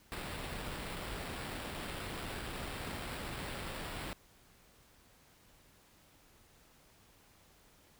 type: noise with sample-and-hold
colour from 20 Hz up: pink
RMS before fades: -42 dBFS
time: 0.12-4.13 s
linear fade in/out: 0 ms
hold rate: 6300 Hz
effects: pink hiss -64 dBFS RMS until 7.99 s